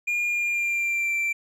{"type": "tone with pitch glide", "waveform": "triangle", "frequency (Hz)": [2420, 2348], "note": ["D#7", "D7"], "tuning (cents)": [-49, -1], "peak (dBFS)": -21, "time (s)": [0.07, 1.33], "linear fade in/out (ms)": 10, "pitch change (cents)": -52, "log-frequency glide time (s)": [0.27, 1.14], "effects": []}